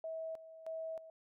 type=tone with tremolo; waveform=sine; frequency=646 Hz; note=E5; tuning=35 cents flat; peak=-39 dBFS; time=0.04-1.1 s; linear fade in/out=2 ms; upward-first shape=square; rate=1.6 Hz; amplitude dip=75%; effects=none